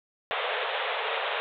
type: band-pass noise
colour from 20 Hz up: pink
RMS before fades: -30 dBFS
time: 0.31-1.4 s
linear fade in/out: 0 ms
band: 430 to 3700 Hz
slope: 96 dB/octave
effects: none